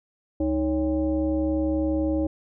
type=tone with frequency modulation; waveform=sine; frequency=312.7 Hz; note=D#4; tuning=9 cents sharp; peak=-21 dBFS; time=0.4-2.27 s; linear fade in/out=5 ms; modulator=243 Hz; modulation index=0.9; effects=none